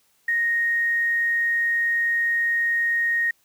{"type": "tone with quantisation", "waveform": "sine", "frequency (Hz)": 1864.7, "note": "A#6", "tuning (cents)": 0, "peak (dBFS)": -19, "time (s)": [0.28, 3.31], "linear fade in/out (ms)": 5, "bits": 8, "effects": ["white hiss -64 dBFS RMS until 3.44 s"]}